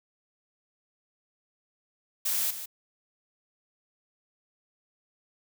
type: noise with echo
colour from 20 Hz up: blue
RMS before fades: -28 dBFS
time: 2.25-2.51 s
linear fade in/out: 10 ms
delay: 150 ms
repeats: 1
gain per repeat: -10 dB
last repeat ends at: 2.66 s
effects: none